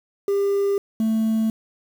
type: tone pair in turn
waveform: sine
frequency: 399.4 / 221.4 Hz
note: G4 / A3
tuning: +32 / +11 cents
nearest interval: minor seventh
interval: 1021 cents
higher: first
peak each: -15 dBFS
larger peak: neither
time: 0.28-0.78 / 1-1.5 s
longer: neither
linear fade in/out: 2 ms
effects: tanh soft clip ceiling -17 dBFS + 7-bit